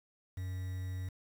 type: tone with quantisation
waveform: triangle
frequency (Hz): 92.5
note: F#2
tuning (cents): 0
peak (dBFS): -34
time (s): 0.37-1.09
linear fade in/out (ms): 5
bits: 9
effects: none